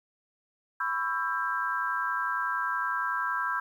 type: chord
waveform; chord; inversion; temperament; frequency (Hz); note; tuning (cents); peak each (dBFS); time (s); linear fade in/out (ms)
sine; C# half-diminished seventh; third; just; 997.9 / 1108.7 / 1330.5 / 1596.6; B5 / C#6 / E6 / G6; +18 / 0 / +16 / +31; -33 / -36 / -32 / -31; 0.8-3.6; 5
effects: 10-bit